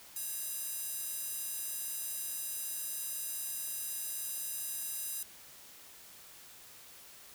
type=tone with high-pass filter; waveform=square; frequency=554.4 Hz; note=C#5; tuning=in tune; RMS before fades=-39 dBFS; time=0.16-5.23 s; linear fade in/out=2 ms; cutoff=10000 Hz; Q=1; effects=white hiss -54 dBFS RMS until 7.34 s